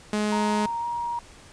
sawtooth tone, 210.7 Hz, G#3, 25 cents sharp, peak -19 dBFS, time 0.13-0.66 s, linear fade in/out 2 ms
sine tone with pitch glide, 932.3 to 946.4 Hz, A#5 to A#5, 0 to +26 cents, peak -26 dBFS, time 0.32-1.19 s, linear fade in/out 2 ms, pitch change +26 cents, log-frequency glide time 0.8-0.85 s
effects pink hiss -49 dBFS RMS until 1.52 s + resampled to 22050 Hz

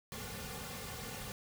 pink noise with comb filter, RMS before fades -44 dBFS, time 0.12-1.32 s, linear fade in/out 0 ms, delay 3.1 ms, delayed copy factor -1, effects none

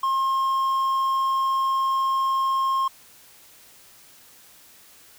triangle tone, 1069 Hz, C6, 37 cents sharp, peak -18 dBFS, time 0.03-2.88 s, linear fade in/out 5 ms, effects white hiss -51 dBFS RMS until 5.18 s

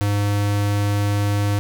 square tone, 102.2 Hz, G#2, 27 cents flat, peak -18 dBFS, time 0.01-1.59 s, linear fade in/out 0 ms, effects none

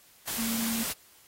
sine tone in noise, 227.6 Hz, A#3, 41 cents flat, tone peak -30 dBFS, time 0.38-0.84 s, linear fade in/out 10 ms, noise white, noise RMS -33 dBFS, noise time 0.27-0.93 s, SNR 0 dB, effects white hiss -58 dBFS RMS until 1.27 s + AAC 48 kbps

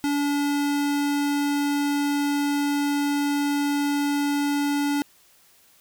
square tone, 287.3 Hz, D4, 38 cents flat, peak -22 dBFS, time 0.04-5.02 s, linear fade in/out 0 ms, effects white hiss -57 dBFS RMS until 5.8 s

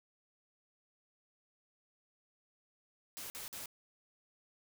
white noise bursts, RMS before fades -45 dBFS, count 3, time 3.17-3.658 s, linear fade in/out 0 ms, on 130 ms, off 49 ms, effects none

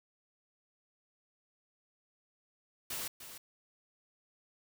white noise with echo, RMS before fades -39 dBFS, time 2.9-3.08 s, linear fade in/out 5 ms, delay 300 ms, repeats 1, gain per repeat -10 dB, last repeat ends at 3.38 s, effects none

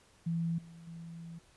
sine tone with level steps, 166.9 Hz, E3, 22 cents sharp, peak -30 / -49 / -43 dBFS, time 0.26-1.39 s, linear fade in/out 10 ms, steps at 0.58 / 0.87 s, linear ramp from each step 5 ms, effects pink hiss -64 dBFS RMS until 1.56 s + resampled to 24000 Hz

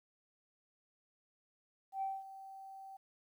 sine tone with ADSR envelope, 775 Hz, G5, 20 cents flat, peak -33 dBFS, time 1.92-2.97 s, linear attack 99 ms, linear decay 210 ms, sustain -15 dB, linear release 8 ms, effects tanh soft clip ceiling -29 dBFS + 12-bit

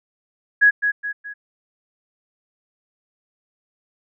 sine tone with echo, 1668 Hz, G#6, 7 cents sharp, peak -9 dBFS, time 0.61-0.71 s, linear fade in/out 20 ms, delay 210 ms, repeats 3, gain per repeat -7 dB, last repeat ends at 1.34 s, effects none

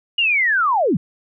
sine linear sweep, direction down, 2900 to 130 Hz, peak -14 dBFS, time 0.18-0.97 s, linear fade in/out 5 ms, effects none

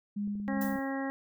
sine tone with tremolo, 204.6 Hz, G#3, 26 cents flat, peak -30 dBFS, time 0.16-0.77 s, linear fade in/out 10 ms, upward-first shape sine, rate 2.8 Hz, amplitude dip 35%
clicks, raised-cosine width 3 ms, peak -38 dBFS, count 10, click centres 0.276 / 0.354 / 0.4 / 0.53 / 0.573 / 0.645 / 0.692 / 0.727 / 0.758 / 0.788 s
harmonic tone, 271.1 Hz, C#4, 38 cents flat, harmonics 1 / 2 / 3 / 4 / 5 / 6 / 7, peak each -33 / -39 / -40 / -45 / -50 / -45 / -42 dBFS, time 0.48-1.1 s, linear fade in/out 0 ms
violet noise with exponential decay, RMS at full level -38 dBFS, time 0.61-0.93 s, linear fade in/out 5 ms, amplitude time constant 68 ms
effects none

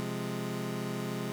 25% pulse chord, F minor, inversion second, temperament equal, 130.81 / 174.61 / 207.7 Hz, C3 / F3 / Ab3, 0 / 0 / 0 cents, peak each -34 / -35 / -33 dBFS, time 0-1.32 s, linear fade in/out 0 ms, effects none

